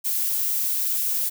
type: noise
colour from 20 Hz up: violet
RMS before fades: -24 dBFS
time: 0.04-1.3 s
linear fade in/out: 20 ms
effects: none